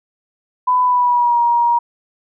sine tone with pitch glide, 1000 to 947.7 Hz, B5 to A#5, +21 to +28 cents, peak -11 dBFS, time 0.67-1.79 s, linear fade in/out 10 ms, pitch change -93 cents, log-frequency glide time 0.83-1.39 s, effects none

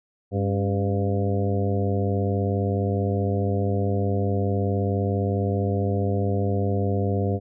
harmonic tone with a mistuned harmonic, 99.6 Hz, G2, 28 cents sharp, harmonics 1 / 2 / 3 / 4 / 5 / 6 / 7, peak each -23 / -28 / -32 / -30 / -30 / -36 / -34 dBFS, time 0.31-7.4 s, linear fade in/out 50 ms, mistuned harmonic 3, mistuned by -89 cents, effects none

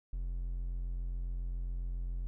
triangle tone, 43.65 Hz, F1, in tune, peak -32 dBFS, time 0.13-2.27 s, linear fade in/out 0 ms, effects none

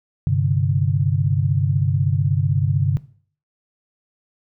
sine chord, G suspended fourth, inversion none, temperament equal, 98 / 130.81 / 146.83 Hz, G2 / C3 / D3, 0 / 0 / 0 cents, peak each -20 dBFS, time 0.27-2.97 s, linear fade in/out 0 ms, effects noise-tail reverb RT60 0.5 s tail -19 dB re dry

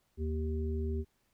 harmonic tone, 77.78 Hz, D#2, in tune, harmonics 1 / 3 / 5, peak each -32 / -40 / -39 dBFS, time 0.17-1.05 s, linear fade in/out 50 ms, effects pink hiss -75 dBFS RMS until 1.33 s

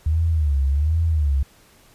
sine tone with vibrato, 75 Hz, D2, 37 cents sharp, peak -16 dBFS, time 0.06-1.43 s, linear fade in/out 5 ms, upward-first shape sine, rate 1.3 Hz, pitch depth 170 cents each way, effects pink hiss -53 dBFS RMS until 1.94 s + resampled to 32000 Hz

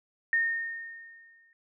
sine tone with exponential decay, 1835 Hz, A#6, 28 cents flat, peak -21 dBFS, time 0.33-1.53 s, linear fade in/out 1 ms, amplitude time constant 260 ms, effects none

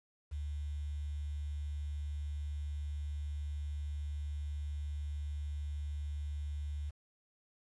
sine tone with quantisation, 73.42 Hz, D2, in tune, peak -36 dBFS, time 0.31-6.91 s, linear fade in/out 20 ms, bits 10, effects resampled to 24000 Hz

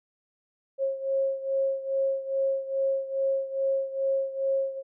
sine beating tone pair, 540 / 542.4 Hz, C#5 / C#5, -45 / -38 cents, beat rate 2.4 Hz, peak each -26 / -30 dBFS, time 0.78-4.83 s, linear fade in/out 50 ms, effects none

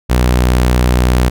sawtooth tone, 61.74 Hz, B1, in tune, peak -5 dBFS, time 0.09-1.3 s, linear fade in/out 20 ms, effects none

